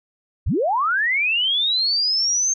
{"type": "linear sweep", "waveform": "sine", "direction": "up", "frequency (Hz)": [32.35, 6400], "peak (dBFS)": -17, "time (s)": [0.46, 2.54], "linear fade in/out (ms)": 10, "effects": []}